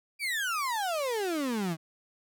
35% pulse exponential sweep, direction down, 2400 to 154.3 Hz, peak -27 dBFS, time 0.19-1.77 s, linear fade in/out 50 ms, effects none

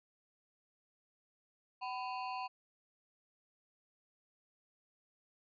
square ring-modulated tone, 880 Hz, A5, in tune, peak -36 dBFS, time 1.81-2.48 s, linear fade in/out 20 ms, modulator 120 Hz, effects resampled to 11025 Hz

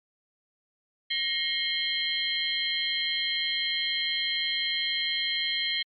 sine tone cluster, 1874 / 2150 / 3056 / 3227 / 4124 Hz, A#6 / C7 / G7 / G7 / C8, +9 / +47 / -45 / +50 / -26 cents, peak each -35 / -33 / -36 / -29 / -32 dBFS, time 1.1-5.83 s, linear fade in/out 10 ms, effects MP3 64 kbps

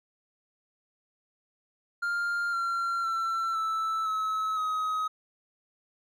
triangle tone with pitch steps, 1400 / 1372 / 1344.5 / 1317.6 / 1291.2 / 1265.4 Hz, F6 / F6 / E6 / E6 / E6 / D#6, +4 / -31 / +34 / -1 / -36 / +29 cents, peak -25 dBFS, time 2.02-5.08 s, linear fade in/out 10 ms, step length 510 ms, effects none

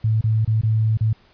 sine tone with dropouts, 110 Hz, A2, in tune, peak -15 dBFS, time 0.04-1.13 s, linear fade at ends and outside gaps 5 ms, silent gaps 0.211-0.239 / 0.449-0.475 / 0.613-0.633 / 0.973-1.008 s, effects pink hiss -55 dBFS RMS until 1.33 s + resampled to 11025 Hz

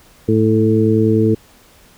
harmonic tone with a mistuned harmonic, 110 Hz, A2, in tune, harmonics 1 / 2 / 3 / 4, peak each -16 / -16 / -16 / -16 dBFS, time 0.28-1.35 s, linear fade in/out 10 ms, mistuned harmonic 1, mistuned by -22 cents, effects pink hiss -48 dBFS RMS until 1.97 s

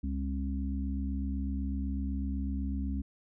harmonic tone, 68 Hz, C#2, 33 cents flat, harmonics 1 / 3 / 4, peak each -32 / -37 / -38 dBFS, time 0.03-3.02 s, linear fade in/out 10 ms, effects none

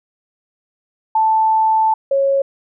sine tone pair in turn, 880 / 549.3 Hz, A5 / C#5, 0 / -16 cents, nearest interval minor sixth, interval 816 cents, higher first, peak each -11 / -12 dBFS, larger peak first, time 1.15-1.94 / 2.11-2.42 s, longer first, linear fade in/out 5 ms, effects none

